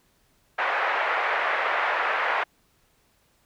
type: band-pass noise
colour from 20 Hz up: white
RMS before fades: -25 dBFS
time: 0.58-2.44 s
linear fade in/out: 10 ms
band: 540 to 2000 Hz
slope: 24 dB/octave
effects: pink hiss -65 dBFS RMS until 3.45 s